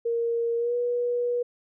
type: tone with pitch glide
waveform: sine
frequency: 466.2 to 484.3 Hz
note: A#4 to B4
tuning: 0 to -34 cents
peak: -23 dBFS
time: 0.05-1.43 s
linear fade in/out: 10 ms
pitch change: +66 cents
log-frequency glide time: 0.57-0.75 s
effects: none